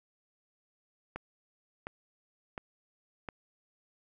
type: click train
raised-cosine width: 0.5 ms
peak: -23 dBFS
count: 4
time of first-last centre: 1.16-3.288 s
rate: 1.41 Hz
effects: none